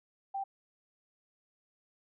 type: tone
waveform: sine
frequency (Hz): 784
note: G5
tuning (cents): 0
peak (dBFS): -33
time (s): 0.34-0.44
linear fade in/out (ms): 10
effects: none